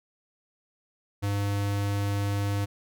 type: tone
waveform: square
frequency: 100.9 Hz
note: G#2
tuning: 49 cents flat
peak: -26 dBFS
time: 1.22-2.66 s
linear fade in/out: 20 ms
effects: none